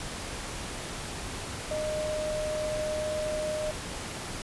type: tone in noise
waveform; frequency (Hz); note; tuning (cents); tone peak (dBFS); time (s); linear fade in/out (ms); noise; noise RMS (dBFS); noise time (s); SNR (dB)
sine; 614; D#5; -23; -29; 1.71-3.71; 2; pink; -37; 0-4.42; +5
effects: resampled to 24000 Hz